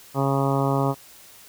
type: harmonic tone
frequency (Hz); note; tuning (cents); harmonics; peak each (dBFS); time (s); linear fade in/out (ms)
137.3; C#3; -16; 1 / 2 / 3 / 4 / 5 / 6 / 7 / 8 / 9; -23 / -26 / -28 / -29 / -30 / -31 / -31 / -32 / -33; 0.14-0.95; 50
effects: white hiss -48 dBFS RMS until 1.48 s